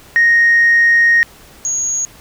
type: tone pair in turn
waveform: sine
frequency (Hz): 1864.7 / 6645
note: A#6 / G#8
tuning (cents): 0 / 0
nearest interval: octave + minor seventh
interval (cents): 2200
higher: second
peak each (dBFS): -6 / -15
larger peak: first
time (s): 0.16-1.23 / 1.65-2.05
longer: first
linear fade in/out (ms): 0
effects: tanh soft clip ceiling -4 dBFS + pink hiss -42 dBFS RMS until 2.2 s